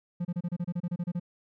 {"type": "tone bursts", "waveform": "triangle", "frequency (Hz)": 174.61, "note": "F3", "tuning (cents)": 0, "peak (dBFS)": -26, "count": 13, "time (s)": [0.2, 1.198], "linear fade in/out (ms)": 10, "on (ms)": 50, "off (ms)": 29, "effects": []}